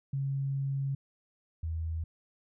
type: tone pair in turn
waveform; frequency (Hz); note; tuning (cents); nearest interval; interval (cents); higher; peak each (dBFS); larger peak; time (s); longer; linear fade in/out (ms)
sine; 137.2 / 81.11; C#3 / E2; -17 / -27; major sixth; 910; first; -29 / -31; first; 0.13-0.95 / 1.63-2.04; first; 5
effects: none